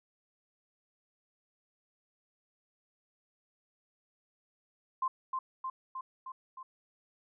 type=tone with echo; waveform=sine; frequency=1046.5 Hz; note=C6; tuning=in tune; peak=-28 dBFS; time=5.02-5.08 s; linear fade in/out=5 ms; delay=310 ms; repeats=5; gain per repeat=-3 dB; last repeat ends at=6.63 s; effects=none